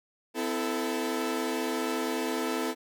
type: chord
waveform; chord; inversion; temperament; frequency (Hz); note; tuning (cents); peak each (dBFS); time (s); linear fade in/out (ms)
sawtooth; A minor; first; equal with one note detuned; 255.1 / 329.6 / 440; C4 / E4 / A4; -44 / 0 / 0; -29; 0.34-2.75; 50
effects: none

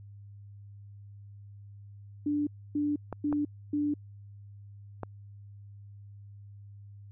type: tone bursts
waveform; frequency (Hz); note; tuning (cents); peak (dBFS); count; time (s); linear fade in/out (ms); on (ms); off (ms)
sine; 293.7; D4; 0; -26; 4; 2.26-3.94; 5; 210; 280
type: clicks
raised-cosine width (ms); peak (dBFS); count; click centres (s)
1; -21; 3; 3.127 / 3.327 / 5.033
effects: added 101 Hz sine -46 dBFS peak until 7.11 s

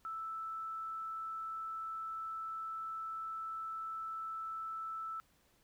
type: tone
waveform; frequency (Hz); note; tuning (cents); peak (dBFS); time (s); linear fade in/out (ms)
sine; 1318.5; E6; 0; -39; 0.05-5.2; 0
effects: pink hiss -71 dBFS RMS until 5.63 s

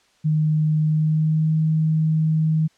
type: tone with pitch glide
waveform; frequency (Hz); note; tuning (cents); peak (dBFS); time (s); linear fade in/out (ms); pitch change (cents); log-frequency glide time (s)
sine; 154.5 to 157.56; D#3 to D#3; -12 to +22; -16; 0.24-2.68; 20; +34; 0.82-1.53
effects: white hiss -60 dBFS RMS until 2.77 s + low-pass 6000 Hz 12 dB/octave

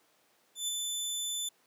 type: tone with ADSR envelope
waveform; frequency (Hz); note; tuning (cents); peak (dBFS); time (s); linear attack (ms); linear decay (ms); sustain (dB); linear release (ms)
20% pulse; 3516; A7; -2; -24; 0.55-1.49; 130; 14; -3; 7
effects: pink hiss -68 dBFS RMS until 1.66 s + high-pass 300 Hz 12 dB/octave

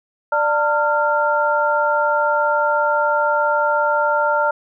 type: tone cluster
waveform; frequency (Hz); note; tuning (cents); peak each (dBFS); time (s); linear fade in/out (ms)
sine; 592 / 904 / 1387; D5 / A5 / F6; +14 / +47 / -12; -19; 0.32-4.51; 5
effects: none

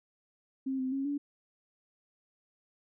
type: tone with pitch steps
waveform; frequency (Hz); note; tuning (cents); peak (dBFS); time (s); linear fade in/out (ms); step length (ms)
sine; 266.1 / 259.4 / 272 / 286.4; C4 / C4 / C#4 / D4; +29 / -15 / -33 / -43; -30; 0.66-1.18; 10; 130
effects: none

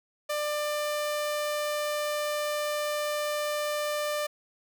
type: tone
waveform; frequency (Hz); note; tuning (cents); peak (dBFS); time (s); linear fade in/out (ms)
sawtooth; 595; D5; +22; -24; 0.29-4.27; 10
effects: none

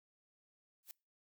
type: noise with exponential growth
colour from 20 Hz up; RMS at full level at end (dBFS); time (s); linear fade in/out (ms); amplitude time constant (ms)
blue; -45; 0.83-0.91; 0; 17
effects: noise-tail reverb RT60 0.3 s tail -26 dB re dry

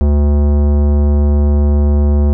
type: tone with tanh clipping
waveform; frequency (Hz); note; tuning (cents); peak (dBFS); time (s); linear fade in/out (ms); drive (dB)
sine; 72.7; D2; -17; -10; 0.01-2.33; 0; 17
effects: none

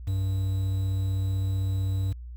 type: tone with quantisation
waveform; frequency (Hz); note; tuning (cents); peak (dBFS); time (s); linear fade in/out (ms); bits
triangle; 95.7; G2; -41; -22; 0.07-2.13; 10; 8
effects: added 60 Hz sine -37 dBFS peak until 2.36 s

